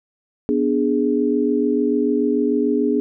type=chord; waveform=sine; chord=G# diminished; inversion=first; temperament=equal; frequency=246.9 / 293.7 / 415.3 Hz; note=B3 / D4 / G#4; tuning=0 / 0 / 0 cents; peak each=-20 dBFS; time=0.49-3 s; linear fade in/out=0 ms; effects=none